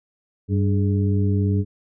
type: harmonic tone with a mistuned harmonic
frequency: 98 Hz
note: G2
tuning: in tune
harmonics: 1 / 2 / 3 / 4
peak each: -18 / -24 / -28 / -30 dBFS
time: 0.48-1.65 s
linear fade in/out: 50 ms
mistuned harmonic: 4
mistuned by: +100 cents
effects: none